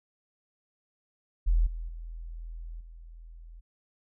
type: tone with level steps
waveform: sine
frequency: 41.34 Hz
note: E1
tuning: 6 cents sharp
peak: -20 / -33 / -37 / -44 dBFS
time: 1.46-3.61 s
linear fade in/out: 20 ms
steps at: 1.66 / 1.88 / 2.8 s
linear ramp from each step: 10 ms
effects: none